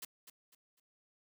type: noise with echo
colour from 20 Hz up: white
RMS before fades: -44 dBFS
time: 0.02-0.05 s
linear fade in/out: 5 ms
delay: 250 ms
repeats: 3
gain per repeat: -10 dB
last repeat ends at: 0.8 s
effects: high-pass 200 Hz 12 dB/octave